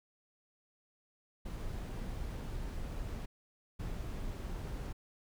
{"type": "noise bursts at uneven times", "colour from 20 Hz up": "brown", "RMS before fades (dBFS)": -40, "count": 2, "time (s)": [[1.45, 3.26], [3.79, 4.93]], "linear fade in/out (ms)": 10, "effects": []}